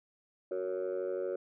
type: chord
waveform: sine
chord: F# major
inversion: none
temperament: just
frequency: 370 / 462.5 / 555 Hz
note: F#4 / A#4 / C#5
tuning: 0 / -14 / +2 cents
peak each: -34 / -36 / -35 dBFS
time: 0.51-1.36 s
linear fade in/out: 5 ms
effects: tanh soft clip ceiling -28 dBFS